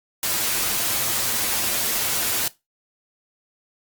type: noise with comb filter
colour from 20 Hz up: white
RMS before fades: -23 dBFS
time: 0.23-2.48 s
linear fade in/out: 2 ms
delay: 8.8 ms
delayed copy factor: +0.6
effects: noise-tail reverb RT60 0.2 s tail -18 dB re dry + Opus 48 kbps